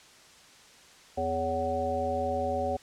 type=harmonic tone with a mistuned harmonic; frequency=83 Hz; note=E2; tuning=12 cents sharp; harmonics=1 / 3 / 5 / 7 / 9; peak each=-37 / -37 / -36 / -31 / -31 dBFS; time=1.17-2.77 s; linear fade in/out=10 ms; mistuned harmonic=7; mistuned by=-59 cents; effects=white hiss -54 dBFS RMS until 2.82 s + low-pass 7000 Hz 12 dB/octave